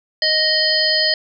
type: harmonic tone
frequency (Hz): 622.3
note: D#5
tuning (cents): 0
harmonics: 1 / 3 / 5 / 7 / 8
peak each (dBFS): -23 / -21 / -24 / -18 / -19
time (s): 0.22-1.14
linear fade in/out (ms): 2
effects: none